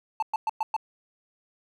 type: tone bursts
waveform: triangle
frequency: 880 Hz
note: A5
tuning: in tune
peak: -21 dBFS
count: 5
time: 0.2-0.765 s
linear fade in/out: 2 ms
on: 25 ms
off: 110 ms
effects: none